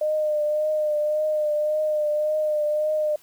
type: tone with vibrato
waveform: sine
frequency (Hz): 607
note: D#5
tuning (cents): -43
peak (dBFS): -20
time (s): 0.01-3.16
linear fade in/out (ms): 5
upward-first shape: triangle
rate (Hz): 1.8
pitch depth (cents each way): 31
effects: white hiss -55 dBFS RMS until 3.22 s